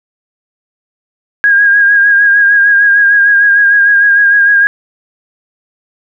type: tone with vibrato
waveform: sine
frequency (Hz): 1630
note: G#6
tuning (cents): -33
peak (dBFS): -4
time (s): 1.44-4.67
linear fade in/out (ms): 0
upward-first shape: sine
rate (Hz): 6.6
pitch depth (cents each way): 34
effects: none